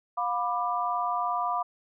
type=chord; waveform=sine; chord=B diminished; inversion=second; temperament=just; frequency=711.2 / 987.8 / 1185.3 Hz; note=F5 / B5 / D6; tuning=+31 / 0 / +16 cents; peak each=-30 dBFS; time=0.17-1.63 s; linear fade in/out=10 ms; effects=none